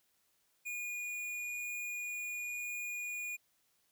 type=tone with tanh clipping; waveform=sine; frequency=2443 Hz; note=D#7; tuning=32 cents flat; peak=-39 dBFS; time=0.65-3.37 s; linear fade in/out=20 ms; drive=18 dB; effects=white hiss -75 dBFS RMS until 3.91 s